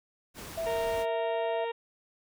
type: noise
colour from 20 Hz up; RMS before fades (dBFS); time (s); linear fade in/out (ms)
pink; -43; 0.34-1.06; 50
type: tone with pitch glide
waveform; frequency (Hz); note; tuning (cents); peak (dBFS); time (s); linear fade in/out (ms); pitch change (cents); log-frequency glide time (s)
sine; 659 to 663.6; E5 to E5; -1 to +11; -30; 0.57-1.65; 10; +12; 1.07-1.42
type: harmonic tone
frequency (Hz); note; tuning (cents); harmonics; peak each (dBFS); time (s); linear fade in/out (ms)
463.5; A#4; -10; 1 / 2 / 3 / 4 / 5 / 6 / 7 / 8; -32 / -36 / -50 / -44 / -49 / -46 / -52 / -52; 0.66-1.72; 10
effects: none